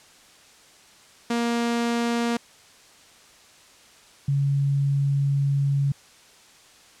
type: tone pair in turn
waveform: sawtooth / sine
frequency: 235.3 / 139.91 Hz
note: A#3 / C#3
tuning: +16 / +16 cents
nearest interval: major sixth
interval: 900 cents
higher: first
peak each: -18 / -19 dBFS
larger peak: first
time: 1.3-2.37 / 4.28-5.92 s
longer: second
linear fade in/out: 5 ms
effects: white hiss -52 dBFS RMS until 7 s + low-pass 8000 Hz 12 dB/octave